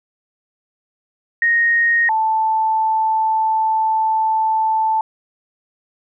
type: tone pair in turn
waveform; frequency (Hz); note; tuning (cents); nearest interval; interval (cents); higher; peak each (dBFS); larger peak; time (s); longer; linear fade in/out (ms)
sine; 1864.7 / 880; A#6 / A5; 0 / 0; octave + minor second; 1300; first; -12 / -14; first; 1.42-2.09 / 2.09-5.01; second; 2
effects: none